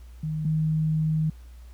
sine tone pair in turn, 155.56 / 156.82 Hz, D#3 / D#3, 0 / +14 cents, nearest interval unison, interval 14 cents, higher second, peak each -26 / -21 dBFS, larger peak second, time 0.23-0.45 / 0.45-1.3 s, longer second, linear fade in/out 5 ms, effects added 60 Hz sine -42 dBFS peak until 1.73 s + pink hiss -60 dBFS RMS until 1.73 s

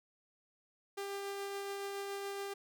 sawtooth tone with tremolo, 397.8 Hz, G4, 25 cents sharp, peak -34 dBFS, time 0.97-2.54 s, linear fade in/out 10 ms, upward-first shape triangle, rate 7.1 Hz, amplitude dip 25%, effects none

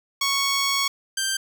10% pulse tone pair in turn, 1108.7 / 1571.1 Hz, C#6 / G6, 0 / +3 cents, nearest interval tritone, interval 603 cents, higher second, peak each -12 / -14 dBFS, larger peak first, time 0.21-0.88 / 1.17-1.37 s, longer first, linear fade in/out 5 ms, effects none

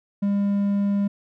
triangle tone, 201.1 Hz, G3, 44 cents sharp, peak -17 dBFS, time 0.22-1.08 s, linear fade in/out 10 ms, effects none

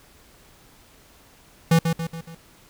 square tone with echo, 165 Hz, E3, 2 cents sharp, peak -14 dBFS, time 1.71-1.79 s, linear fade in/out 5 ms, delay 140 ms, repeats 4, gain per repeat -6 dB, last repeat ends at 2.35 s, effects pink hiss -53 dBFS RMS until 2.69 s

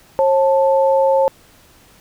sine tone pair together, 539.9 / 880 Hz, C#5 / A5, -46 / 0 cents, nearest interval minor sixth, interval 846 cents, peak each -12 / -17 dBFS, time 0.19-1.28 s, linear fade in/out 0 ms, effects pink hiss -49 dBFS RMS until 2 s

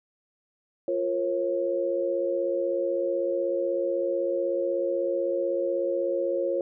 sine chord, Bb minor, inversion second, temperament equal with one note detuned, 349.2 / 466.2 / 542.3 Hz, F4 / Bb4 / Db5, 0 / 0 / -38 cents, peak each -29 / -32 / -26 dBFS, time 0.88-6.61 s, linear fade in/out 2 ms, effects none

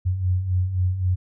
sine beating tone pair, 88.8 / 92.6 Hz, F2 / F#2, +29 / +2 cents, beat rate 3.8 Hz, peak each -27 / -20 dBFS, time 0.05-1.16 s, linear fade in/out 20 ms, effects none

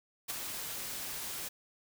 white noise with ADSR envelope, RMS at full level -35 dBFS, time 0.28-1.49 s, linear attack 19 ms, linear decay 21 ms, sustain -5 dB, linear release 13 ms, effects none

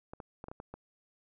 clicks, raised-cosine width 1 ms, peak -29 dBFS, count 7, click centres 0.135 / 0.202 / 0.441 / 0.484 / 0.515 / 0.601 / 0.74 s, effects none

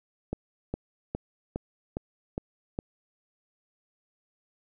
click train, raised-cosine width 2 ms, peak -17 dBFS, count 7, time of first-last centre 0.33-2.789 s, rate 2.44 Hz, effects none

